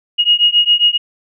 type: beating tone pair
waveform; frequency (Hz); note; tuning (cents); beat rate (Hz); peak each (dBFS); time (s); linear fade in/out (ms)
sine; 2873 / 2880.4; F7 / F#7; +48 / -47; 7.4; -12; 0.18-0.98; 20
effects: none